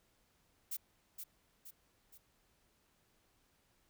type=noise with echo; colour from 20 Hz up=violet; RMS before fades=-40 dBFS; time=0.71-0.77 s; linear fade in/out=10 ms; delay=470 ms; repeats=3; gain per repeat=-6 dB; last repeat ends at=2.18 s; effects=pink hiss -74 dBFS RMS until 3.89 s